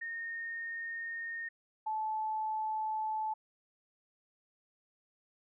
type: tone pair in turn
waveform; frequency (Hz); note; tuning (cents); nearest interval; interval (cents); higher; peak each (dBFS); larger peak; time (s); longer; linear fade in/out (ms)
sine; 1841 / 868.8; A#6 / A5; -22 / -22; octave + minor second; 1300; first; -37 / -32; second; 0.01-1.49 / 1.86-3.34; neither; 10
effects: none